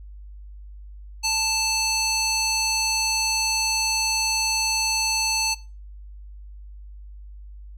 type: tone with band-pass filter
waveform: square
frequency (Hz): 880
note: A5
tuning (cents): 0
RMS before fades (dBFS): -23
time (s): 1.23-5.55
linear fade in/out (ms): 20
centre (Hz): 5500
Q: 1.8
effects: noise-tail reverb RT60 0.3 s tail -18 dB re dry + added 50 Hz sine -38 dBFS peak until 7.77 s